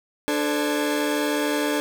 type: tone cluster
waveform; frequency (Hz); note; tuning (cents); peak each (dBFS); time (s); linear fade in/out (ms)
30% pulse; 295.2 / 438 / 517 / 1650; D4 / A4 / C5 / G#6; +9 / -8 / -21 / -12; -21 / -25 / -29 / -29; 0.28-1.8; 0
effects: none